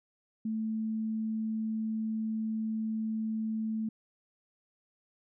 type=tone; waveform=sine; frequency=220 Hz; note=A3; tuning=in tune; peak=-30 dBFS; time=0.45-3.89 s; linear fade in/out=5 ms; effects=none